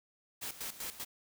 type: noise with tremolo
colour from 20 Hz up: white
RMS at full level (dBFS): -40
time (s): 0.41-1.05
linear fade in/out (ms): 20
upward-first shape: square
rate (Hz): 5.1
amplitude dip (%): 75
effects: none